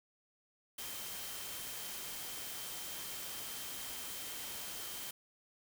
sine tone in noise, 3136 Hz, G7, in tune, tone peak -53 dBFS, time 0.78-5.11 s, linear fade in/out 5 ms, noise white, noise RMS -44 dBFS, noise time 0.78-5.11 s, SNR -12 dB, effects none

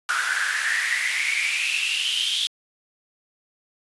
pink noise with high-pass filter sweep, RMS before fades -24 dBFS, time 0.09-2.47 s, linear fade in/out 0 ms, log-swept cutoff 1400 to 3400 Hz, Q 8.8, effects resampled to 24000 Hz

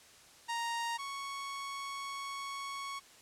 sawtooth tone pair in turn, 932.3 / 1108.7 Hz, A#5 / C#6, 0 / 0 cents, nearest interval minor third, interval 300 cents, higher second, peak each -30 / -35 dBFS, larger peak first, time 0.48-0.98 / 0.98-3 s, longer second, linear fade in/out 20 ms, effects white hiss -58 dBFS RMS until 3.21 s + low-pass 9000 Hz 12 dB/octave

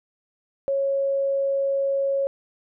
sine tone pair in turn, 550 / 550 Hz, C#5 / C#5, -14 / -14 cents, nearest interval unison, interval 0 cents, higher neither, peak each -20 dBFS, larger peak neither, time 0.68-0.98 / 0.98-2.27 s, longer second, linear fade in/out 0 ms, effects none

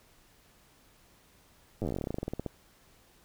slowing click train, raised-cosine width 2 ms, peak -20 dBFS, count 23, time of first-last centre 1.82-2.463 s, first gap 9 ms, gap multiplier 1.1, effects pink hiss -62 dBFS RMS until 3.24 s

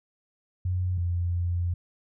sine tone pair in turn, 91 / 87.38 Hz, F#2 / F2, -28 / +1 cents, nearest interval minor second, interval 71 cents, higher first, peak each -24 dBFS, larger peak neither, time 0.65-0.98 / 0.98-1.74 s, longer second, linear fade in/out 5 ms, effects none

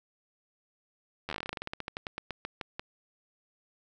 slowing click train, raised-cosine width 0.3 ms, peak -19 dBFS, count 25, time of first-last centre 1.29-2.795 s, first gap 11 ms, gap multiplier 1.13, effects none

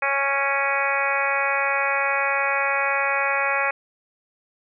harmonic tone with a mistuned harmonic, 276.7 Hz, C#4, 3 cents flat, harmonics 2 / 3 / 4 / 5 / 6 / 7 / 8 / 9, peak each -28 / -28 / -28 / -28 / -28 / -28 / -28 / -28 dBFS, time 0.02-3.71 s, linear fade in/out 5 ms, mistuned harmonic 8, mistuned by +20 cents, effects none

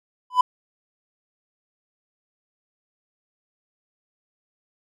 triangle tone with exponential growth, 1000 Hz, B5, 21 cents sharp, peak -6 dBFS, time 0.3-0.41 s, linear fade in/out 5 ms, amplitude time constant 22 ms, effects tanh soft clip ceiling -3 dBFS

